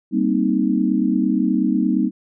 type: chord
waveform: sine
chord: C minor seventh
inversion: second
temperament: equal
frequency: 196 / 233.1 / 261.6 / 311.1 Hz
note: G3 / Bb3 / C4 / Eb4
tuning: 0 / 0 / 0 / 0 cents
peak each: -21 dBFS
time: 0.11-2.11 s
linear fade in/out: 50 ms
effects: none

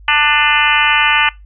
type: harmonic tone with a mistuned harmonic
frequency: 296.1 Hz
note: D4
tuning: 14 cents sharp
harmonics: 3 / 4 / 5 / 6 / 7 / 8 / 9 / 10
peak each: -18 / -18 / -18 / -18 / -18 / -18 / -18 / -18 dBFS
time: 0.08-1.29 s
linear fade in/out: 2 ms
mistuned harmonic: 8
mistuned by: +46 cents
effects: noise-tail reverb RT60 0.2 s tail -22 dB re dry + added 50 Hz sine -36 dBFS peak until 1.45 s

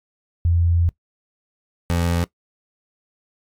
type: tone pair in turn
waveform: sine / 25% pulse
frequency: 85.3 / 85.6 Hz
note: F2 / F2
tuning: -40 / -34 cents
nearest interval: unison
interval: 6 cents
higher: second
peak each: -14 dBFS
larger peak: neither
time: 0.45-0.89 / 1.9-2.24 s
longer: first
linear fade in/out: 0 ms
effects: noise-tail reverb RT60 0.1 s tail -20 dB re dry + MP3 96 kbps

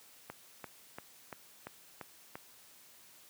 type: click train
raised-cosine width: 0.5 ms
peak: -27 dBFS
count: 7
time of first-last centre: 0.3-2.355 s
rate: 2.92 Hz
effects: white hiss -59 dBFS RMS until 3.29 s + high-pass 100 Hz 12 dB/octave

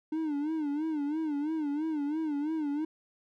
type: tone with vibrato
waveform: triangle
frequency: 302.5 Hz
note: D#4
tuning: 49 cents flat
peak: -27 dBFS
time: 0.12-2.85 s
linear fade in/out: 5 ms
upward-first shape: sine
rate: 3 Hz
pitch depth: 110 cents each way
effects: none

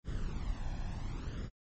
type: noise with flanger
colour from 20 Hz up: brown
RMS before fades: -37 dBFS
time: 0.04-1.5 s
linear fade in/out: 50 ms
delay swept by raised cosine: 0.58 to 1.21 ms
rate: 0.7 Hz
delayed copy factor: +0.6
effects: MP3 32 kbps

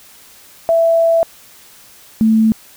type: tone pair in turn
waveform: sine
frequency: 663 / 220.9 Hz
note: E5 / A3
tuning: +10 / +7 cents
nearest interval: octave + perfect fifth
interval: 1903 cents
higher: first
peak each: -9 / -8 dBFS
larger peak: second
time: 0.69-1.23 / 2.21-2.52 s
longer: first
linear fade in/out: 0 ms
effects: white hiss -43 dBFS RMS until 2.76 s

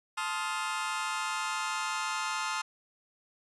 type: chord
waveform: sawtooth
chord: F dominant seventh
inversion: first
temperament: just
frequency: 873.1 / 1047.7 / 1257.2 / 1396.9 Hz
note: A5 / C6 / Eb6 / F6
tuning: -14 / +2 / +18 / 0 cents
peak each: -33 dBFS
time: 0.17-2.62 s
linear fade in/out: 10 ms
effects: resampled to 22050 Hz

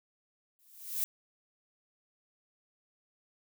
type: noise with exponential growth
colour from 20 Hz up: violet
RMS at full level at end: -29 dBFS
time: 0.59-1.04 s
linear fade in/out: 0 ms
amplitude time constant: 97 ms
effects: none

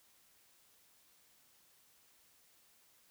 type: silence
effects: white hiss -68 dBFS RMS until 3.1 s

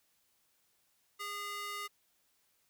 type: tone with high-pass filter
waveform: square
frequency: 409 Hz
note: G#4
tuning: 26 cents flat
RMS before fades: -41 dBFS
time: 1.19-1.88 s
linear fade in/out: 20 ms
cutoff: 1300 Hz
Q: 1.2
effects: white hiss -74 dBFS RMS until 2.69 s

